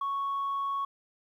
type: tone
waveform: sine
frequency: 1108.7 Hz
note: C#6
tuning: in tune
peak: -27 dBFS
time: 0.01-0.85 s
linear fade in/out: 5 ms
effects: tanh soft clip ceiling -26 dBFS + 11-bit